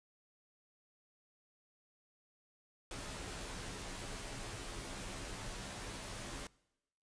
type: noise with comb filter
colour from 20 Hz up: pink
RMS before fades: -45 dBFS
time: 2.91-6.47 s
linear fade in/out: 2 ms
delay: 13 ms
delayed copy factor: -0.6
effects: noise-tail reverb RT60 0.9 s tail -23 dB re dry + resampled to 22050 Hz